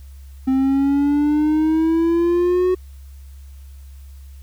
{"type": "exponential sweep", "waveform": "triangle", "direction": "up", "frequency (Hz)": [261.6, 370], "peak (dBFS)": -12, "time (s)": [0.47, 2.75], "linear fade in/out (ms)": 10, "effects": ["added 68 Hz sine -36 dBFS peak until 4.42 s", "white hiss -56 dBFS RMS until 4.42 s"]}